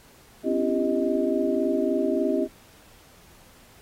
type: tone cluster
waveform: sine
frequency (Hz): 258.6 / 282.1 / 335.9 / 394 / 626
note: C4 / C#4 / E4 / G4 / D#5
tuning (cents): -20 / +30 / +33 / +9 / +10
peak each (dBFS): -27 / -29 / -27 / -27 / -28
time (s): 0.43-2.48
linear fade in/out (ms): 50
effects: pink hiss -54 dBFS RMS until 3.81 s + AAC 48 kbps